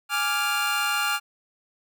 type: chord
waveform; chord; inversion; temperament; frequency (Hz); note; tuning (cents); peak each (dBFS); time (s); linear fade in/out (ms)
25% pulse; D diminished; second; equal; 830.6 / 1174.7 / 1396.9; Ab5 / D6 / F6; 0 / 0 / 0; -26 / -26 / -21; 0.09-1.2; 50
effects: none